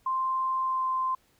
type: tone with pitch glide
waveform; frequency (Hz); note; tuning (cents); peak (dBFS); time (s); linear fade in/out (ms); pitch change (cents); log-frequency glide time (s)
sine; 1046.5 to 1040.5; C6 to C6; 0 to -10; -25; 0.06-1.15; 5; -10; 0.62-0.85
effects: pink hiss -66 dBFS RMS until 1.39 s